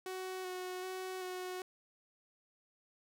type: tone with vibrato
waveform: sawtooth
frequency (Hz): 370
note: F#4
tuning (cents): 0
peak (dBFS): -36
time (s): 0.06-1.62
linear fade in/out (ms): 2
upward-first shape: square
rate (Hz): 1.3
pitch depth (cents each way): 15
effects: none